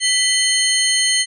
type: tone cluster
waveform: sine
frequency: 1989 / 3056 / 4256 / 6400 / 8910 Hz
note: B6 / G7 / C8 / G8 / C#9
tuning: +12 / -45 / +29 / +35 / +8 cents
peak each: -20 dBFS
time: 0-1.26 s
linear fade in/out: 50 ms
effects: tanh soft clip ceiling -4 dBFS